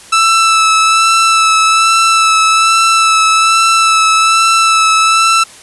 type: tone with vibrato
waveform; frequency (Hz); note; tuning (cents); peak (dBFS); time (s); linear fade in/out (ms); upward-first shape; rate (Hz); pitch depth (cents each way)
sawtooth; 1318.5; E6; 0; -3; 0.12-5.44; 10; sine; 1.2; 19
effects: white hiss -36 dBFS RMS until 5.62 s + resampled to 24000 Hz